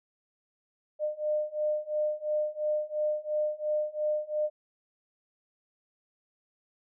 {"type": "beating tone pair", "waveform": "sine", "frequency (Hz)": [604, 606.9], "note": ["D5", "D#5"], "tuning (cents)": [48, -43], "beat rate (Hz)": 2.9, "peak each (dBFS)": [-31, -30], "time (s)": [0.99, 4.5], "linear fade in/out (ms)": 50, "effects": []}